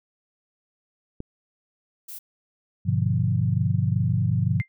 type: click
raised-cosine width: 3 ms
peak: -20 dBFS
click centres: 1.204 s
type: noise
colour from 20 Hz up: violet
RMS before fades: -38 dBFS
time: 2.08-2.19 s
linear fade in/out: 10 ms
type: chord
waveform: sine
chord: G# diminished seventh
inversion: none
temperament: equal with one note detuned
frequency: 101.22 / 123.47 / 146.83 / 174.61 Hz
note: G#2 / B2 / D3 / F3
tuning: -44 / 0 / 0 / 0 cents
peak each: -24 / -24 / -27 / -27 dBFS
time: 2.85-4.62 s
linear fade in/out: 20 ms
type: tone with exponential decay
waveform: sine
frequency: 2095 Hz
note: C7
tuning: 2 cents sharp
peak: -25 dBFS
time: 4.6-4.68 s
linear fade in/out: 0 ms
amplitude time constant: 16 ms
effects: none